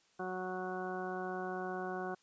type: harmonic tone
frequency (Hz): 184.5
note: F#3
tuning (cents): -5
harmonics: 1 / 2 / 3 / 4 / 5 / 6 / 7 / 8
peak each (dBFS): -45 / -41 / -48 / -42 / -54 / -47 / -55 / -46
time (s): 0.19-2.15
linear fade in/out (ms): 10
effects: white hiss -70 dBFS RMS until 2.22 s + resampled to 16000 Hz